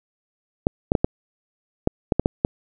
clicks, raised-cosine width 2 ms, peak -3 dBFS, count 9, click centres 0.669 / 0.919 / 0.952 / 1.045 / 1.874 / 2.122 / 2.196 / 2.259 / 2.449 s, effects none

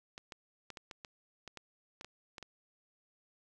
clicks, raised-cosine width 0.2 ms, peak -28 dBFS, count 12, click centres 0.179 / 0.322 / 0.703 / 0.772 / 0.912 / 1.048 / 1.477 / 1.573 / 2.011 / 2.046 / 2.382 / 2.427 s, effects none

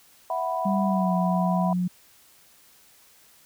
sine chord, E suspended second, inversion none, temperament equal, 659.3 / 740 / 987.8 Hz, E5 / F#5 / B5, 0 / 0 / 0 cents, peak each -29 dBFS, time 0.3-1.73 s, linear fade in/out 2 ms
sine tone with pitch glide, 196 to 179.73 Hz, G3 to F3, 0 to +50 cents, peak -22 dBFS, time 0.65-1.88 s, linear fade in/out 10 ms, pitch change -150 cents, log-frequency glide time 0.85-1.15 s
effects white hiss -56 dBFS RMS until 3.45 s

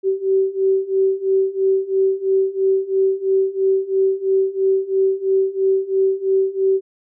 sine beating tone pair, 382.9 / 385.9 Hz, G4 / G4, -41 / -27 cents, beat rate 3 Hz, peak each -19 / -17 dBFS, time 0.03-6.81 s, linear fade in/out 50 ms, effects none

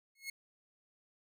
sawtooth tone with exponential growth, 2173 Hz, C#7, 35 cents flat, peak -33 dBFS, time 0.15-0.3 s, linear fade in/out 5 ms, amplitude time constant 32 ms, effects none

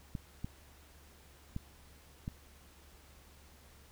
clicks, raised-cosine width 5 ms, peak -25 dBFS, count 4, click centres 0.152 / 0.445 / 1.564 / 2.279 s, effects added 71 Hz sine -60 dBFS peak until 3.91 s + pink hiss -61 dBFS RMS until 3.91 s

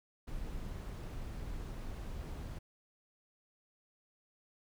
brown noise, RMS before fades -42 dBFS, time 0.27-2.59 s, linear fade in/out 10 ms, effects none

